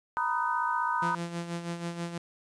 sine chord, B major seventh, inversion third, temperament equal with one note detuned, 932.3 / 987.8 / 1244.5 / 1508.5 Hz, A#5 / B5 / D#6 / F#6, 0 / 0 / 0 / +33 cents, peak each -31 / -31 / -32 / -34 dBFS, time 0.17-1.15 s, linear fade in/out 0 ms
sawtooth tone with tremolo, 170.9 Hz, F3, 37 cents flat, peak -27 dBFS, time 1.02-2.18 s, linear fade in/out 5 ms, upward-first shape sine, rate 6.2 Hz, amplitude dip 60%
effects resampled to 22050 Hz + 10-bit

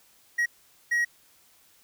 triangle tone bursts at uneven times, 1900 Hz, A#6, 33 cents sharp, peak -20 dBFS, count 2, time 0.38-0.46 / 0.91-1.05 s, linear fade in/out 10 ms, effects white hiss -60 dBFS RMS until 1.83 s

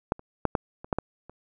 clicks, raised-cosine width 1 ms, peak -9 / -30 / -8 / -9 / -26 / -10 / -12 / -30 dBFS, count 8, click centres 0.121 / 0.194 / 0.453 / 0.552 / 0.845 / 0.928 / 0.986 / 1.296 s, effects none

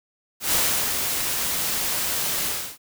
white noise with ADSR envelope, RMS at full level -20 dBFS, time 0.4-2.78 s, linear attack 130 ms, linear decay 360 ms, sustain -5 dB, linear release 310 ms, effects none

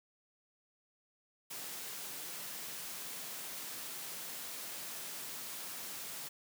white high-pass noise, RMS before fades -44 dBFS, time 1.5-6.29 s, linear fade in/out 10 ms, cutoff 120 Hz, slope 48 dB/octave, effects none

